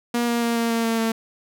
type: tone with pitch steps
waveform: sawtooth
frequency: 238.2 / 236 / 233.8 / 231.7 / 229.6 / 227.4 / 225.4 Hz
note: A#3 / A#3 / A#3 / A#3 / A#3 / A#3 / A3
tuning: +38 / +22 / +5 / -10 / -26 / -43 / +42 cents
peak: -16 dBFS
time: 0.14-1.12 s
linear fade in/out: 5 ms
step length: 140 ms
effects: none